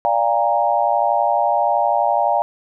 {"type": "chord", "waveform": "sine", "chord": "Bb dominant seventh", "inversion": "first", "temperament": "equal with one note detuned", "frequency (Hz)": [587.3, 698.5, 810.7, 932.3], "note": ["D5", "F5", "Ab5", "Bb5"], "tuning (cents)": [0, 0, -42, 0], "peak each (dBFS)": [-21, -19, -19, -21], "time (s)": [0.05, 2.42], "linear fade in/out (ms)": 0, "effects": []}